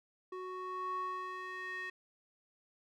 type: tone with band-pass filter sweep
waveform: square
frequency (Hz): 370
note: F#4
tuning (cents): 0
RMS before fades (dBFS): -41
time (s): 0.32-1.9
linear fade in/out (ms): 5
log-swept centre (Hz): 740 to 2000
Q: 4.2
effects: none